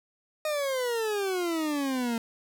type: exponential sweep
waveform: 40% pulse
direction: down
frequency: 622.3 to 226.5 Hz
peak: -26 dBFS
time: 0.45-2.18 s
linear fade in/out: 2 ms
effects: none